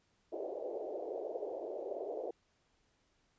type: band-pass noise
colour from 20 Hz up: pink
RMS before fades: -41 dBFS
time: 0.32-2.31 s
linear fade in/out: 5 ms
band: 370 to 680 Hz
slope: 48 dB/octave
effects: pink hiss -75 dBFS RMS until 3.38 s + resampled to 16000 Hz